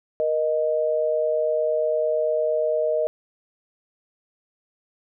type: tone pair together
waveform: sine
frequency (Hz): 472.3 / 621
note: A#4 / D#5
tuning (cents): +23 / -3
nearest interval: perfect fourth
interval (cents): 474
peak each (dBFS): -24 / -21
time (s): 0.2-3.07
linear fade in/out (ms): 0
effects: none